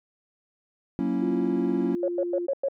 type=chord; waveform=triangle; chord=F# dominant seventh; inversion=none; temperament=equal; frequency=185 / 233.1 / 277.2 / 329.6 Hz; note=F#3 / A#3 / C#4 / E4; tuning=0 / 0 / 0 / 0 cents; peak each=-28 / -27 / -25 / -29 dBFS; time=0.99-1.95 s; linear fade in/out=0 ms
type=tone; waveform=sine; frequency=349.2 Hz; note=F4; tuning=in tune; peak=-27 dBFS; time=1.21-2.47 s; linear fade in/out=20 ms
type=tone bursts; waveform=sine; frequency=550 Hz; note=C#5; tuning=14 cents flat; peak=-22 dBFS; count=5; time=2.03-2.685 s; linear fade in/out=2 ms; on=51 ms; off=100 ms
effects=tanh soft clip ceiling -11 dBFS